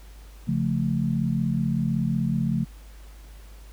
sine chord, Db augmented, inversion none, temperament equal, 138.59 / 174.61 / 220 Hz, Db3 / F3 / A3, 0 / 0 / 0 cents, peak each -26 dBFS, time 0.47-2.65 s, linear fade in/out 20 ms, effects added 51 Hz sine -42 dBFS peak until 3.72 s + pink hiss -54 dBFS RMS until 3.72 s

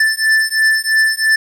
square beating tone pair, 1760 / 1763 Hz, A6 / A6, 0 / +3 cents, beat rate 3 Hz, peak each -15 dBFS, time 0-1.36 s, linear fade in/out 5 ms, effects low-pass 11000 Hz 12 dB/octave + 7-bit

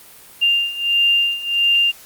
sine beating tone pair, 2794 / 2795.5 Hz, F7 / F7, 0 / +1 cents, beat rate 1.5 Hz, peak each -19 / -16 dBFS, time 0.41-1.92 s, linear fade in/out 20 ms, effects white hiss -43 dBFS RMS until 2.05 s + Opus 32 kbps

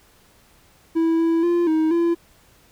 triangle tone with pitch steps, 327.8 / 330.3 / 345.9 / 315.8 / 339.4 Hz, E4 / E4 / F4 / D#4 / F4, -10 / +4 / -17 / +26 / -49 cents, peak -14 dBFS, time 0.95-2.15 s, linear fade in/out 20 ms, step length 240 ms, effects pink hiss -55 dBFS RMS until 2.71 s

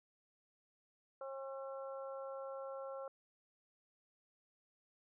harmonic tone, 270 Hz, C#4, 45 cents flat, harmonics 2 / 3 / 4 / 5, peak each -44 / -54 / -54 / -53 dBFS, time 1.21-3.08 s, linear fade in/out 2 ms, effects none

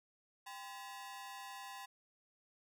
sawtooth ring-modulated tone, 908 Hz, A#5, 46 cents flat, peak -40 dBFS, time 0.46-1.86 s, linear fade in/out 10 ms, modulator 115 Hz, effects none

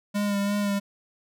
square tone with vibrato, 202.8 Hz, G#3, 41 cents flat, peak -24 dBFS, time 0.14-0.8 s, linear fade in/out 20 ms, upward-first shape sine, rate 2.9 Hz, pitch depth 24 cents each way, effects none

